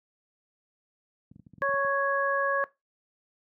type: clicks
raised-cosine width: 5 ms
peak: -33 dBFS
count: 10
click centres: 1.315 / 1.36 / 1.396 / 1.467 / 1.536 / 1.582 / 1.614 / 1.691 / 1.74 / 1.848 s
type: harmonic tone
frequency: 554.4 Hz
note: C#5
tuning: in tune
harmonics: 1 / 2 / 3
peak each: -28 / -28 / -28 dBFS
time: 1.62-2.64 s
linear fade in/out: 0 ms
effects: noise-tail reverb RT60 0.2 s tail -19 dB re dry + high-pass 150 Hz 12 dB/octave